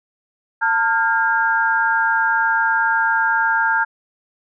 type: tone cluster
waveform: sine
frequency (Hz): 899 / 1398 / 1618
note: A5 / F6 / G#6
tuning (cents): +37 / +1 / -46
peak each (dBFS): -19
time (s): 0.61-3.85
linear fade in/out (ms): 20
effects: none